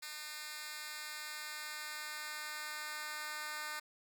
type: tone with high-pass filter sweep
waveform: 10% pulse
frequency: 303.1 Hz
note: D#4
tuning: 45 cents flat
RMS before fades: -44 dBFS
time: 0.02-3.8 s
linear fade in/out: 10 ms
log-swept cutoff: 2600 to 1400 Hz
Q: 0.89
effects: none